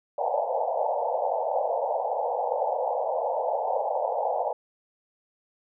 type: band-pass noise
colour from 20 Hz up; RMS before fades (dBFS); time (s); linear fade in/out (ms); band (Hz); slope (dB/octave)
pink; -27; 0.18-4.53; 5; 490 to 910; 96
effects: none